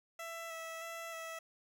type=tone with vibrato; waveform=15% pulse; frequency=659.3 Hz; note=E5; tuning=in tune; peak=-36 dBFS; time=0.19-1.39 s; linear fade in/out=5 ms; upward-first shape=square; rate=1.6 Hz; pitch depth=15 cents each way; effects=none